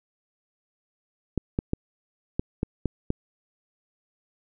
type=clicks; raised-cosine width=3 ms; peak=-11 dBFS; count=7; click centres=1.377 / 1.589 / 1.734 / 2.395 / 2.631 / 2.857 / 3.104 s; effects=none